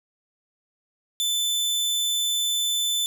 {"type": "tone", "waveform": "sawtooth", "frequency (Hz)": 3520, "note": "A7", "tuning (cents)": 0, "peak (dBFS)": -19, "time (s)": [1.2, 3.06], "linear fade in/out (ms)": 0, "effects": []}